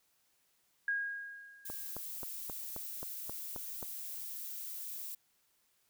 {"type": "tone with exponential decay", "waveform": "sine", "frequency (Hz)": 1634, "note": "G#6", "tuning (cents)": -29, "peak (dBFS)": -29, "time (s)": [0.88, 1.99], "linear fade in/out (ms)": 2, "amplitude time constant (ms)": 240}
{"type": "noise", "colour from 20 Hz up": "violet", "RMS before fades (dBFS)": -43, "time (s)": [1.65, 5.15], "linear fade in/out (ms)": 5}
{"type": "click train", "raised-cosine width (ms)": 1, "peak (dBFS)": -29, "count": 9, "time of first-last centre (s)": [1.7, 3.828], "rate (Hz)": 3.76}
{"effects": ["white hiss -74 dBFS RMS until 5.89 s"]}